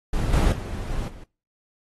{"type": "noise with level steps", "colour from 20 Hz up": "brown", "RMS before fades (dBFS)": [-24, -18, -30, -28, -41], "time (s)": [0.13, 1.24], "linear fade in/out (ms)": 5, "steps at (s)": [0.33, 0.52, 0.9, 1.08], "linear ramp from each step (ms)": 2, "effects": ["noise-tail reverb RT60 0.4 s tail -25 dB re dry", "AAC 32 kbps"]}